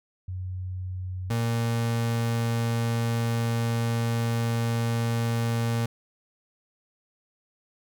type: tone pair in turn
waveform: sine / 35% pulse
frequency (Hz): 92.2 / 116.16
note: F#2 / A#2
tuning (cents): -6 / -6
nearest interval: major third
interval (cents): 400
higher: second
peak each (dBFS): -30 / -22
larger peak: second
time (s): 0.28-1.3 / 1.3-5.86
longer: second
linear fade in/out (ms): 5
effects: none